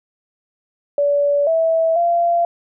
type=tone with pitch steps; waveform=sine; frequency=574 / 653 / 687 Hz; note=D5 / E5 / F5; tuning=-40 / -17 / -29 cents; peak=-13 dBFS; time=0.98-2.45 s; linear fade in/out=2 ms; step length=490 ms; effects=none